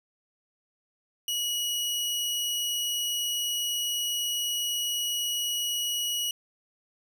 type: tone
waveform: sawtooth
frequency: 2914 Hz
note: F#7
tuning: 27 cents flat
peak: -24 dBFS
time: 1.28-6.31 s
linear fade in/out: 2 ms
effects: none